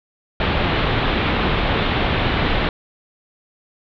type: low-pass noise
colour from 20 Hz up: pink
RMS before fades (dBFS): -19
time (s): 0.4-2.69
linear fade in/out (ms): 2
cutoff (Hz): 3800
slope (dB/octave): 48
effects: none